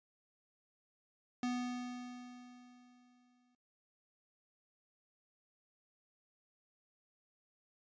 square tone with exponential decay, 246.9 Hz, B3, in tune, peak -34 dBFS, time 1.43-3.55 s, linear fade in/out 2 ms, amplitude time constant 460 ms, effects noise-tail reverb RT60 0.3 s tail -19 dB re dry + resampled to 16000 Hz

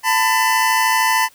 25% pulse tone pair together, 890 / 1003.2 Hz, A5 / B5, +20 / +27 cents, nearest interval major second, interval 207 cents, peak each -13 dBFS, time 0.03-1.29 s, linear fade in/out 50 ms, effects white hiss -51 dBFS RMS until 1.34 s

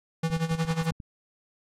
square tone with tremolo, 163.2 Hz, E3, 17 cents flat, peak -23 dBFS, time 0.23-0.91 s, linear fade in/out 5 ms, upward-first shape sine, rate 11 Hz, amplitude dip 80%
clicks, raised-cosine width 5 ms, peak -28 dBFS, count 9, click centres 0.301 / 0.366 / 0.512 / 0.55 / 0.65 / 0.708 / 0.816 / 0.918 / 1.002 s
violet noise with exponential growth, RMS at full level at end -33 dBFS, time 0.76-0.86 s, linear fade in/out 5 ms, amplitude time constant 20 ms
effects low-pass 9000 Hz 12 dB/octave + AAC 48 kbps

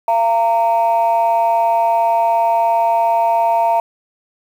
sine tone pair together, 683 / 920.2 Hz, F5 / A#5, -39 / -23 cents, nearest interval perfect fourth, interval 516 cents, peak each -13 dBFS, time 0.08-3.8 s, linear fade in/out 2 ms, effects tanh soft clip ceiling -7 dBFS + 7-bit

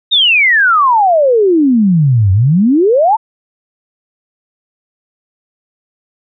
sine exponential two-way sweep, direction down then up, 3780 to 91.4 to 937 Hz, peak -6 dBFS, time 0.11-3.17 s, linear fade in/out 20 ms, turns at 2.32 s, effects none

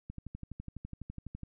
click train, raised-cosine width 5 ms, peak -29 dBFS, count 17, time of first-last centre 0.1-1.433 s, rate 12 Hz, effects none

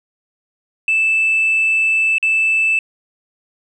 sine tone with dropouts, 2636 Hz, E7, 1 cent flat, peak -11 dBFS, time 0.88-2.79 s, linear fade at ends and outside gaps 2 ms, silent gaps 2.183-2.227 s, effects tanh soft clip ceiling -9 dBFS

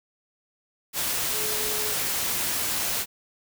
sine tone in noise, 427.1 Hz, G#4, 48 cents sharp, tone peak -35 dBFS, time 1.3-1.96 s, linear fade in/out 50 ms, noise white, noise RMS -27 dBFS, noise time 0.93-3.06 s, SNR -11 dB, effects none

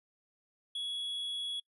triangle tone, 3359 Hz, G#7, 19 cents sharp, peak -33 dBFS, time 0.75-1.6 s, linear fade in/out 5 ms, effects noise-tail reverb RT60 0.1 s tail -25 dB re dry + resampled to 32000 Hz

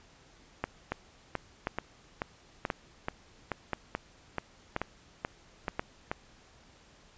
two click trains, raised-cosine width 0.5 ms, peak -16 / -15 dBFS, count 13 / 6, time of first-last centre 0.92-6.115 / 0.64-5.795 s, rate 2.31 / 0.97 Hz, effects pink hiss -59 dBFS RMS until 7.17 s + resampled to 16000 Hz

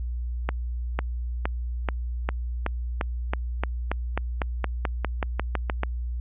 accelerating click train, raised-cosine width 0.5 ms, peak -10 dBFS, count 20, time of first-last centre 0.49-5.834 s, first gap 500 ms, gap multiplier 0.93, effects added 60 Hz sine -27 dBFS peak until 6.2 s + resampled to 8000 Hz

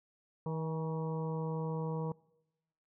harmonic tone with a mistuned harmonic, 159.6 Hz, D#3, 44 cents sharp, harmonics 1 / 2 / 3 / 4 / 5 / 6 / 7, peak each -35 / -48 / -40 / -53 / -50 / -45 / -52 dBFS, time 0.46-2.12 s, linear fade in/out 2 ms, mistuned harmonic 5, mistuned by +47 cents, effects noise-tail reverb RT60 1.0 s tail -24 dB re dry

